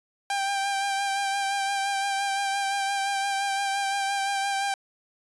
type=tone with vibrato; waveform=sawtooth; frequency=791 Hz; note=G5; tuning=15 cents sharp; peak=-21 dBFS; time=0.3-4.74 s; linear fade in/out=2 ms; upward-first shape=sine; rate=5.8 Hz; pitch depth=24 cents each way; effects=resampled to 24000 Hz